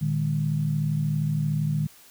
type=tone cluster; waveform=sine; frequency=115.4 / 152.6 / 205.5 Hz; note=A#2 / D#3 / G#3; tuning=-17 / -33 / -18 cents; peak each=-31 / -23 / -32 dBFS; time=0.01-1.87 s; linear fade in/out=10 ms; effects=white hiss -52 dBFS RMS until 2.1 s